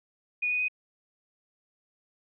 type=tone with pitch steps; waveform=sine; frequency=2462 / 2481 / 2499 Hz; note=D#7 / D#7 / D#7; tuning=-19 / -6 / +7 cents; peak=-25 dBFS; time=0.42-0.684 s; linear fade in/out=10 ms; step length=88 ms; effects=none